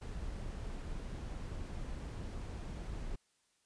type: noise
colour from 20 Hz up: brown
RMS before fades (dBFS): -42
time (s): 0.01-3.16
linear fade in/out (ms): 10
effects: white hiss -75 dBFS RMS until 3.65 s + resampled to 22050 Hz